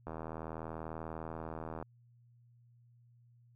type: click train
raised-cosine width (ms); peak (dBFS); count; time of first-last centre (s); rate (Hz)
1; -28; 142; 0.07-1.826; 80.3
effects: added 119 Hz sine -61 dBFS peak until 3.55 s